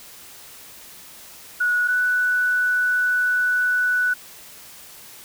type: tone pair in turn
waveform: sine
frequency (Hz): 1463 / 1484.3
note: F#6 / F#6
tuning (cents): -20 / +5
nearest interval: unison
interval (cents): 25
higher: second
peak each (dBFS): -17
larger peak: neither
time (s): 1.6-1.88 / 1.88-4.14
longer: second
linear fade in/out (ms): 10
effects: white hiss -43 dBFS RMS until 5.24 s